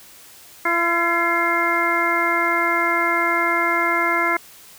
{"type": "harmonic tone with a mistuned harmonic", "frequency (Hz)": 340, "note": "F4", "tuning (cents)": -46, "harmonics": [1, 2, 3, 4, 5, 6], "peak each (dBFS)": [-26, -26, -24, -23, -26, -21], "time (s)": [0.65, 4.37], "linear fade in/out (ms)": 5, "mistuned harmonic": 6, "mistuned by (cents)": 58, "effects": ["white hiss -45 dBFS RMS until 4.78 s"]}